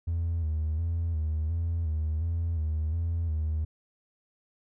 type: tone with vibrato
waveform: triangle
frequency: 80.9 Hz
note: E2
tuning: 32 cents flat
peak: -23 dBFS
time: 0.07-3.65 s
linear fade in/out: 10 ms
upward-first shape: square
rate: 1.4 Hz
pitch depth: 63 cents each way
effects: tanh soft clip ceiling -22 dBFS